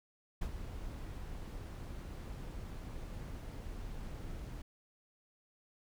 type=noise with ADSR envelope; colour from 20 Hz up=brown; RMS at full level=-36 dBFS; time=0.41-4.62 s; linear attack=10 ms; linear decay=62 ms; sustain=-8 dB; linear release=5 ms; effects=none